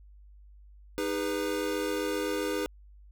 square chord, G# minor, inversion second, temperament equal with one note detuned, 311.1 / 406.3 / 493.9 Hz, D#4 / G#4 / B4, 0 / -38 / 0 cents, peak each -34 dBFS, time 0.98-2.66 s, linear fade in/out 0 ms, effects added 50 Hz sine -50 dBFS peak until 3.11 s

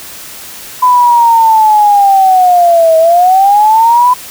sine linear two-way sweep, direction down then up, 1007 to 639 to 1007 Hz, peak -3 dBFS, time 0.82-4.14 s, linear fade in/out 10 ms, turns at 2.97 s, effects white hiss -28 dBFS RMS until 4.3 s

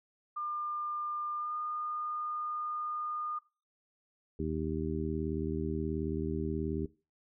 sine tone with pitch glide, 1200 to 1218.9 Hz, D6 to D#6, +37 to -36 cents, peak -34 dBFS, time 0.36-3.39 s, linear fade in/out 10 ms, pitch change +27 cents, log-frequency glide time 1.37-1.55 s
harmonic tone, 78.6 Hz, D#2, 18 cents sharp, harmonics 1 / 2 / 3 / 4 / 5, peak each -38 / -38 / -38 / -38 / -38 dBFS, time 4.39-6.86 s, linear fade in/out 5 ms
effects noise-tail reverb RT60 0.3 s tail -18 dB re dry

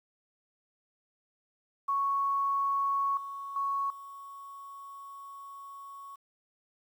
sine tone with level steps, 1108.7 Hz, C#6, in tune, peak -26 / -37 / -28 / -43 dBFS, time 1.88-6.16 s, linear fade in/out 10 ms, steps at 3.17 / 3.56 / 3.9 s, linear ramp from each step 2 ms, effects 10-bit

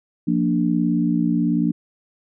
sine chord, Bb major, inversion second, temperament equal, 174.61 / 233.1 / 293.7 Hz, F3 / Bb3 / D4, 0 / 0 / 0 cents, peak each -21 dBFS, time 0.27-1.72 s, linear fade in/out 10 ms, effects none

